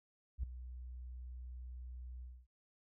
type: tone with ADSR envelope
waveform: sine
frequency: 62 Hz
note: B1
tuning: 7 cents sharp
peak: -32 dBFS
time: 0.38-2.47 s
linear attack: 53 ms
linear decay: 4 ms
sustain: -13 dB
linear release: 250 ms
effects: none